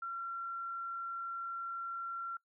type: tone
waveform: sine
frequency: 1366 Hz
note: F6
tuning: 39 cents flat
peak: -37 dBFS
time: 0.02-2.37 s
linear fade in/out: 5 ms
effects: noise-tail reverb RT60 0.1 s tail -22 dB re dry

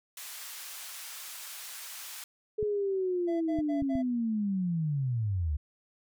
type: band-pass noise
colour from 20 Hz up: white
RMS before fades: -43 dBFS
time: 0.17-2.24 s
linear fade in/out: 2 ms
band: 1000 to 16000 Hz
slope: 12 dB/octave
type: linear sweep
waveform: sine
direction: down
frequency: 428.6 to 68.7 Hz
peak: -27 dBFS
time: 2.58-5.57 s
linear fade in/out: 10 ms
type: clicks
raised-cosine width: 5 ms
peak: -26 dBFS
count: 4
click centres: 2.628 / 3.588 / 3.823 / 3.954 s
type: tone bursts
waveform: triangle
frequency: 670 Hz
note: E5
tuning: 28 cents sharp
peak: -33 dBFS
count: 4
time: 3.27-4.028 s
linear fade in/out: 20 ms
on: 140 ms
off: 66 ms
effects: none

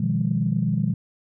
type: chord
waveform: sine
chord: F half-diminished seventh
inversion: second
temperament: equal with one note detuned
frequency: 123.47 / 155.56 / 174.61 / 203.1 Hz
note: Cb3 / Eb3 / F3 / Ab3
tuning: 0 / 0 / 0 / -38 cents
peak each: -25 dBFS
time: 0-0.94 s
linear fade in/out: 5 ms
effects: tanh soft clip ceiling -9 dBFS

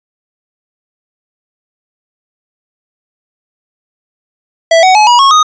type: tone with pitch steps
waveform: square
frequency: 659.3 / 748.6 / 850.1 / 965.3 / 1096.1 / 1244.6 Hz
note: E5 / F#5 / G#5 / B5 / C#6 / D#6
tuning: 0 / +20 / +40 / -40 / -20 / 0 cents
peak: -4 dBFS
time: 4.71-5.43 s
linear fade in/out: 5 ms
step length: 120 ms
effects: resampled to 16000 Hz

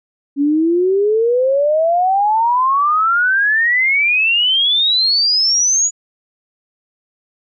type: exponential sweep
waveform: sine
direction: up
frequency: 277.1 to 6910 Hz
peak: -11 dBFS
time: 0.36-5.91 s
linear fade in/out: 50 ms
effects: none

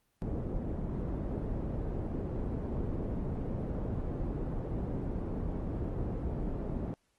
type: low-pass noise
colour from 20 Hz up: pink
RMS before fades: -35 dBFS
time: 0.22-6.94 s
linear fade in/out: 0 ms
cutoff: 430 Hz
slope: 12 dB/octave
effects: pink hiss -75 dBFS RMS until 7.18 s + Opus 24 kbps

